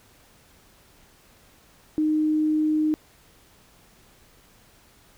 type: tone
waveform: sine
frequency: 308.2 Hz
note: D#4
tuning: 16 cents flat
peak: -19 dBFS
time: 1.98-2.94 s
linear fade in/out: 0 ms
effects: pink hiss -56 dBFS RMS until 5.17 s